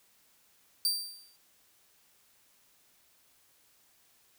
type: tone with exponential decay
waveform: sawtooth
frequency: 4677 Hz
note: D8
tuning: 8 cents flat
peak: -21 dBFS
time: 0.85-1.36 s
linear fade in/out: 1 ms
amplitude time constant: 110 ms
effects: white hiss -66 dBFS RMS until 4.38 s